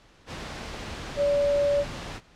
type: tone in noise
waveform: sine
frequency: 573 Hz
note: D5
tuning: 43 cents flat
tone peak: -20 dBFS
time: 1.16-1.85 s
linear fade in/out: 50 ms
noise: pink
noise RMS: -36 dBFS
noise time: 0.26-2.21 s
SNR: +13 dB
effects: pink hiss -56 dBFS RMS until 2.35 s + low-pass 5000 Hz 12 dB/octave